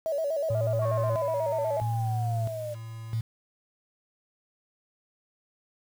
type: tone with vibrato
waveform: sine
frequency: 605 Hz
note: D#5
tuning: 49 cents flat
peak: -25 dBFS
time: 0.06-1.8 s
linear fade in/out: 0 ms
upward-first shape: square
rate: 8.2 Hz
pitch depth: 110 cents each way
type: tone with tremolo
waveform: sine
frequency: 112.9 Hz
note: A2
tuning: 45 cents sharp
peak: -25 dBFS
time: 0.5-3.21 s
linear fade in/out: 5 ms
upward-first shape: square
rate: 0.76 Hz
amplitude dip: 75%
type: linear sweep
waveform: sine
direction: down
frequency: 1116 to 587.3 Hz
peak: -32 dBFS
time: 0.81-2.75 s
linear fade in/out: 20 ms
effects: tanh soft clip ceiling -19 dBFS + 8-bit